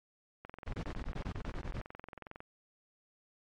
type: click train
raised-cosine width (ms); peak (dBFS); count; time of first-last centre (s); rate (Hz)
0.5; -30; 44; 0.45-2.405; 22
type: noise bursts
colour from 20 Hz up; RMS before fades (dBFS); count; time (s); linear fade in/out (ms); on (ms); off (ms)
brown; -38; 12; 0.66-1.814; 10; 76; 22
effects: low-pass 5000 Hz 12 dB/octave + MP3 64 kbps